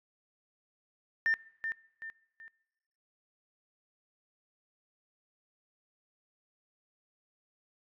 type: tone with echo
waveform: sine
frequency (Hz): 1800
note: A6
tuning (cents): +39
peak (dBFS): -24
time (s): 1.26-1.34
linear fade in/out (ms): 0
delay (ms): 380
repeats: 3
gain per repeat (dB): -8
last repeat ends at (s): 2.48
effects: noise-tail reverb RT60 1.0 s tail -23 dB re dry + tanh soft clip ceiling -21 dBFS